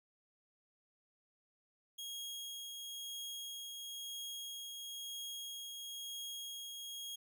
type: tone with tremolo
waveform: sawtooth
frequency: 3278 Hz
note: G#7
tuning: 23 cents flat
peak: -39 dBFS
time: 1.98-7.16 s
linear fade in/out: 10 ms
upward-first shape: triangle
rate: 1 Hz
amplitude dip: 30%
effects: none